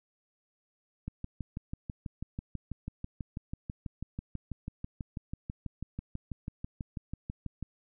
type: click train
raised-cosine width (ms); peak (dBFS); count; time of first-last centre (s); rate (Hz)
5; -24; 41; 1.08-7.627; 6.11
effects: none